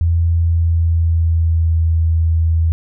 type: tone with pitch glide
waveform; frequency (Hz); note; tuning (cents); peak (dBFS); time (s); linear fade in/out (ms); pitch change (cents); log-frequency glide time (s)
sine; 83.9 to 81.7; E2 to E2; +31 to -15; -11; 0.01-2.72; 0; -46; 0.3-1.83
effects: none